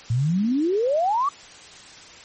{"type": "exponential sweep", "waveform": "sine", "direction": "up", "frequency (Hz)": [110, 1184], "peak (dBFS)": -18, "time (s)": [0.1, 1.29], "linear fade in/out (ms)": 5, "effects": ["white hiss -44 dBFS RMS until 2.24 s", "MP3 32 kbps"]}